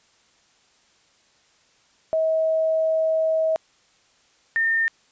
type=tone pair in turn; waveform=sine; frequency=640 / 1815 Hz; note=D#5 / A#6; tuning=+49 / -47 cents; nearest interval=octave + tritone; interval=1804 cents; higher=second; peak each=-18 dBFS; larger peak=neither; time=2.13-3.56 / 4.56-4.88 s; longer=first; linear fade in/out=0 ms; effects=white hiss -60 dBFS RMS until 5.11 s + resampled to 16000 Hz